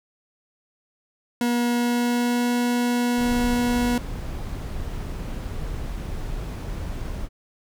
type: tone with pitch glide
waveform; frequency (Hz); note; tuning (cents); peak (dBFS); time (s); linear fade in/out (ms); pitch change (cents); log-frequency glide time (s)
40% pulse; 240 to 242.4; B3 to B3; -49 to -32; -19; 1.41-3.98; 2; +17; 1.69-2.51
type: noise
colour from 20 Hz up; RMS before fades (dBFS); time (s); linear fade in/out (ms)
brown; -30; 3.17-7.29; 50
effects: none